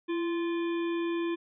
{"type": "harmonic tone with a mistuned harmonic", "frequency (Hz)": 347.2, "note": "F4", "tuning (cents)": -10, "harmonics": [1, 3, 5, 7, 9, 10], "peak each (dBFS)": [-28, -41, -45, -45, -52, -50], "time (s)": [0.08, 1.36], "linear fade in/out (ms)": 20, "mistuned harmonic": 1, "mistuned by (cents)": -46, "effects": []}